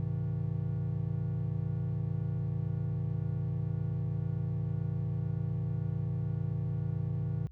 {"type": "chord", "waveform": "triangle", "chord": "Ab major", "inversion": "none", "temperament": "equal with one note detuned", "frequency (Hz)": [103.83, 130.81, 159.66], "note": ["Ab2", "C3", "Eb3"], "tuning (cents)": [0, 0, 45], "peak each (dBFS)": -33, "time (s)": [0, 7.47], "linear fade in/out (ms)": 0, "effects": ["added 65 Hz sine -48 dBFS peak until 7.51 s"]}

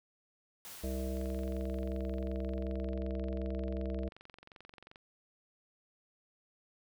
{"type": "noise with exponential decay", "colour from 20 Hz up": "white", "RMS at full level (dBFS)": -47, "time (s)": [0.65, 2.91], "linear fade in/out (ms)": 0, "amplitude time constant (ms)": 490}
{"type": "harmonic tone", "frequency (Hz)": 65.41, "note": "C2", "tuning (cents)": 0, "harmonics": [1, 3, 5, 7, 9, 10], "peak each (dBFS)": [-36, -41, -43, -44, -46, -46], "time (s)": [0.83, 4.09], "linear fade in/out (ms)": 10}
{"type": "click train", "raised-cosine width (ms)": 0.3, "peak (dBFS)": -36, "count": 87, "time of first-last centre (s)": [1.17, 4.959], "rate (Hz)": 22.7}
{"effects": []}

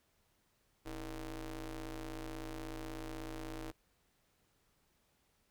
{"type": "ring-modulated tone", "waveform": "sawtooth", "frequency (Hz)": 146.83, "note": "D3", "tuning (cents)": 0, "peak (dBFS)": -35, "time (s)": [0.85, 3.72], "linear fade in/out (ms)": 20, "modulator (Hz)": 175, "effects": ["pink hiss -75 dBFS RMS until 5.5 s"]}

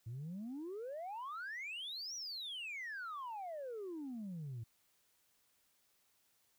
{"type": "exponential two-way sweep", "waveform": "sine", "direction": "up then down", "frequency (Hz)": [108.2, 5920, 108.2], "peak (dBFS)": -40, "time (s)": [0.06, 4.64], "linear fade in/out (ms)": 10, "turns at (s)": 2.15, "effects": ["tanh soft clip ceiling -40 dBFS", "white hiss -75 dBFS RMS until 6.58 s"]}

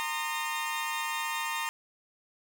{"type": "tone cluster", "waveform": "20% pulse", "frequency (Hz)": [919, 1053, 1227], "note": ["A#5", "C6", "D#6"], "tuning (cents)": [-25, 11, -25], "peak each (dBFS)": [-28, -33, -32], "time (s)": [0, 1.69], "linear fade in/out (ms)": 0, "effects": []}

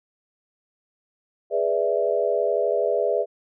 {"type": "chord", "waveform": "sine", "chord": "E dominant seventh", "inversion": "first", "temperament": "equal", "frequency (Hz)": [415.3, 493.9, 587.3, 659.3], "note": ["G#4", "B4", "D5", "E5"], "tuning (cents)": [0, 0, 0, 0], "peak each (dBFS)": -25, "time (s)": [1.5, 3.26], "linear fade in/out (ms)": 50, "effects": []}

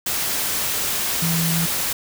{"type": "tone in noise", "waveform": "sine", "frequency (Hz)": 166.3, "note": "E3", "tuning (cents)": 16, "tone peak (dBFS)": -20, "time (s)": [1.22, 1.66], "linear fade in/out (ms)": 5, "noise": "white", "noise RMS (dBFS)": -23, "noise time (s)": [0.06, 1.93], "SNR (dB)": 0, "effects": []}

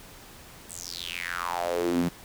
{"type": "tone with high-pass filter sweep", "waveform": "sawtooth", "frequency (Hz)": 87.2, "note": "F2", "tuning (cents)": -2, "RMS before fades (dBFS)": -30, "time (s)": [0.69, 2.09], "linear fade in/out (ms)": 10, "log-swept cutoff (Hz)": [8800, 190], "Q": 5.7, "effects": ["pink hiss -48 dBFS RMS until 2.24 s"]}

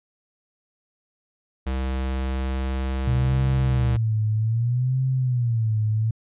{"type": "tone with pitch glide", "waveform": "square", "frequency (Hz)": [65.41, 66.02], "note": ["C2", "C2"], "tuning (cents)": [0, 16], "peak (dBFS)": -24, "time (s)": [1.66, 3.97], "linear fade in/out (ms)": 10, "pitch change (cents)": 16, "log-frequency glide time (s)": [1.81, 3.58]}
{"type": "tone with vibrato", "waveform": "sine", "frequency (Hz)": 118.9, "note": "A#2", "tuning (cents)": 35, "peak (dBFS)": -19, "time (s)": [3.07, 6.11], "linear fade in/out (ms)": 5, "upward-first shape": "sine", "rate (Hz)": 0.63, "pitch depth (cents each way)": 170}
{"effects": ["resampled to 8000 Hz"]}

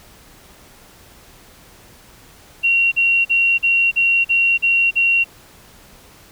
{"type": "tone bursts", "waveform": "sine", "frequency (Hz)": 2746, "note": "F7", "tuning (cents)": -30, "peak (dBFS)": -12, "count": 8, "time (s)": [2.63, 5.244], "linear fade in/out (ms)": 20, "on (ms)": 290, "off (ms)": 42, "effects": ["pink hiss -46 dBFS RMS until 6.31 s"]}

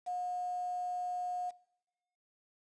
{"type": "tone with quantisation", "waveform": "sine", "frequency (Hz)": 720, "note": "F#5", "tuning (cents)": -47, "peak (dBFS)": -34, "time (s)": [0.06, 1.51], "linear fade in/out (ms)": 20, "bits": 9, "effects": ["noise-tail reverb RT60 0.9 s tail -22 dB re dry", "resampled to 22050 Hz"]}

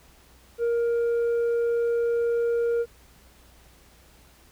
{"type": "tone with tanh clipping", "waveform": "sine", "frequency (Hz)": 469.1, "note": "A#4", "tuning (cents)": 11, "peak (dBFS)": -22, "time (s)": [0.58, 2.86], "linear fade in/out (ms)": 50, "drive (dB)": 3, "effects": ["added 60 Hz sine -56 dBFS peak until 4.51 s", "pink hiss -56 dBFS RMS until 4.51 s"]}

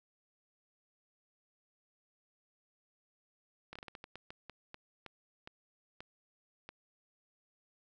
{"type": "slowing click train", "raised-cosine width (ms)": 0.3, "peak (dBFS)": -30, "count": 15, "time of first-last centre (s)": [3.73, 6.69], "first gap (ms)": 25, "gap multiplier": 1.29, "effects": []}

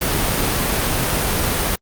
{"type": "noise", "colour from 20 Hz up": "pink", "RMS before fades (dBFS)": -19, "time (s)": [0.01, 1.76], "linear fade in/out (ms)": 10, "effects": ["Opus 32 kbps"]}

